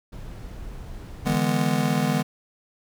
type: noise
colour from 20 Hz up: brown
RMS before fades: -37 dBFS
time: 0.12-1.36 s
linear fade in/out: 10 ms
type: chord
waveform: square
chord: E dominant seventh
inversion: third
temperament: just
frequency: 148.33 / 164.81 / 206 / 247.2 Hz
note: D3 / E3 / G#3 / B3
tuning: +18 / 0 / -14 / +2 cents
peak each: -27 dBFS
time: 1.25-2.23 s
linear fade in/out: 20 ms
effects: none